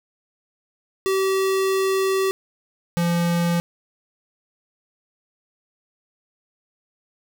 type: tone pair in turn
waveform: square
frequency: 384.1 / 171.59 Hz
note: G4 / F3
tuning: -35 / -30 cents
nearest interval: octave + major second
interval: 1395 cents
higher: first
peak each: -19 / -19 dBFS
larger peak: neither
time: 1.06-2.31 / 2.97-3.6 s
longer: first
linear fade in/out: 0 ms
effects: none